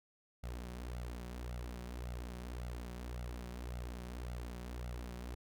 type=tone with flanger; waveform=sawtooth; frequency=60.6 Hz; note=B1; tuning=32 cents flat; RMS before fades=-44 dBFS; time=0.43-5.35 s; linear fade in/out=10 ms; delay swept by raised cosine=1.4 to 5.4 ms; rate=1.8 Hz; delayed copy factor=+0.7; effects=none